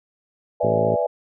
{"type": "chord", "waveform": "sine", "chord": "E dominant seventh", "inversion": "second", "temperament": "equal", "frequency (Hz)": [493.9, 587.3, 659.3, 830.6], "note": ["B4", "D5", "E5", "G#5"], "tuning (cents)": [0, 0, 0, 0], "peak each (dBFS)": [-24, -23, -24, -28], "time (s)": [0.6, 1.07], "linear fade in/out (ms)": 10}
{"type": "harmonic tone", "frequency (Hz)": 54.9, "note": "A1", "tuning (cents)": -3, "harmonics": [2, 3, 4, 5, 6, 7, 8, 9, 10], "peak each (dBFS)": [-27, -29, -29, -34, -37, -28, -27, -30, -32], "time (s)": [0.63, 0.96], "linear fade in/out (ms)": 10}
{"effects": []}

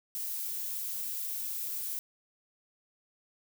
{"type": "noise", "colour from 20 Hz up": "violet", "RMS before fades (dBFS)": -36, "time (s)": [0.15, 1.99], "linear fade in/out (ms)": 0, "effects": []}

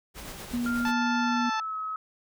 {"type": "noise with tremolo", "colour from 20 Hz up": "pink", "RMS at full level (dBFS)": -39, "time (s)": [0.14, 0.93], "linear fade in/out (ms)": 50, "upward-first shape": "sine", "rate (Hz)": 8.2, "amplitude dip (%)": 35}
{"type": "tone", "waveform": "sine", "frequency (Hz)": 240.8, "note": "B3", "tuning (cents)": -44, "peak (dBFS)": -26, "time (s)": [0.53, 1.5], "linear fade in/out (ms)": 10}
{"type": "tone with pitch glide", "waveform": "sine", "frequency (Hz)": [1396.9, 1281], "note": ["F6", "E6"], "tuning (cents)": [0, -50], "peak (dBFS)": -30, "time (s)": [0.66, 1.96], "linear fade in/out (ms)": 2, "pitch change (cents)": -150, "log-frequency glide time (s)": [1.18, 1.76]}
{"type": "harmonic tone", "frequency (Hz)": 877, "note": "A5", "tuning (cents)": -6, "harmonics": [1, 2, 3, 4, 5, 6, 7], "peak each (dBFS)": [-29, -35, -39, -41, -43, -45, -46], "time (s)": [0.85, 1.6], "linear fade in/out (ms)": 2}
{"effects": []}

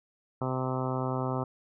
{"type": "harmonic tone", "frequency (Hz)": 129.4, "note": "C3", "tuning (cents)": -19, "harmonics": [1, 2, 3, 4, 5, 6, 7, 8, 9, 10], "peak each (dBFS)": [-32, -35, -37, -38, -39, -40, -40, -41, -42, -42], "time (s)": [0.41, 1.44], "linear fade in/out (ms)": 5, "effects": []}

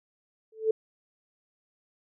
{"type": "tone with exponential growth", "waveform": "sine", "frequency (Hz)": 440, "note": "A4", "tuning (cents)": 0, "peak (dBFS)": -17, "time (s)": [0.52, 0.71], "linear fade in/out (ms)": 5, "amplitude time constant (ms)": 40, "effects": []}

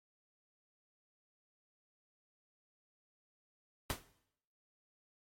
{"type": "noise with exponential decay", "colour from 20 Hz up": "pink", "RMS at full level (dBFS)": -33, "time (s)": [3.9, 4.04], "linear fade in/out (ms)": 0, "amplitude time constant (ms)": 30, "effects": ["noise-tail reverb RT60 0.7 s tail -17 dB re dry", "MP3 64 kbps"]}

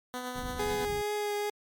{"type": "tone with tremolo", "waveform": "10% pulse", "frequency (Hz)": 250, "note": "B3", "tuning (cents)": 21, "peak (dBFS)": -25, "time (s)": [0.14, 0.85], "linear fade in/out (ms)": 0, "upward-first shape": "triangle", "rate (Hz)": 9.1, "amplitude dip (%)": 40}
{"type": "low-pass noise", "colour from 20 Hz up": "pink", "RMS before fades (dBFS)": -41, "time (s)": [0.35, 1.02], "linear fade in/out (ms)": 10, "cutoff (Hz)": 230, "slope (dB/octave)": 12}
{"type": "tone with vibrato", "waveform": "30% pulse", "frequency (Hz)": 415.3, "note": "G#4", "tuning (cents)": 0, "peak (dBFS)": -27, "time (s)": [0.59, 1.5], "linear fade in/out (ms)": 5, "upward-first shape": "triangle", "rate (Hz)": 2.3, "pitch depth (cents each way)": 14}
{"effects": ["MP3 96 kbps"]}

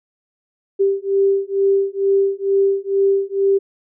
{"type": "beating tone pair", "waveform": "sine", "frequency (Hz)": [392, 394.2], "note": ["G4", "G4"], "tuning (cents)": [0, 10], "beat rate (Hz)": 2.2, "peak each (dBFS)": -17, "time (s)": [0.79, 3.59], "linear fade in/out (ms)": 20, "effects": []}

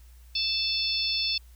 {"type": "harmonic tone", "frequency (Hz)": 880, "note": "A5", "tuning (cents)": 0, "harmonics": [3, 4, 5, 6], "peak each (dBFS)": [-33, -31, -29, -30], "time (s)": [0.35, 1.38], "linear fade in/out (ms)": 5, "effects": ["added 60 Hz sine -48 dBFS peak until 1.55 s", "white hiss -62 dBFS RMS until 1.55 s"]}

